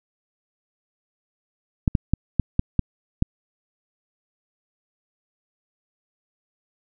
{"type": "clicks", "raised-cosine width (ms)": 5, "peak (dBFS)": -5, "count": 7, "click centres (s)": [1.878, 1.952, 2.136, 2.397, 2.594, 2.793, 3.224], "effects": []}